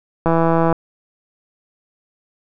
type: click train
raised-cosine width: 1 ms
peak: -3 dBFS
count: 78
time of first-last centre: 0.26-0.727 s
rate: 165 Hz
effects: none